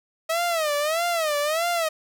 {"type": "tone with vibrato", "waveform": "sawtooth", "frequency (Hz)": 636, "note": "D#5", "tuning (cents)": 38, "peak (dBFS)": -18, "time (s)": [0.29, 1.89], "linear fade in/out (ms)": 10, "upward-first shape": "sine", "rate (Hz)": 1.6, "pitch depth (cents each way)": 160, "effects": []}